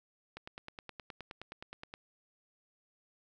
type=click train; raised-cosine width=0.3 ms; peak=-28 dBFS; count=16; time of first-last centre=0.37-1.939 s; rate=9.56 Hz; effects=none